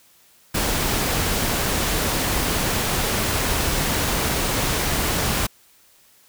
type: noise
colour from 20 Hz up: pink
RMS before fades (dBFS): -22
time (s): 0.54-5.47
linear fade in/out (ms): 10
effects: white hiss -55 dBFS RMS until 6.28 s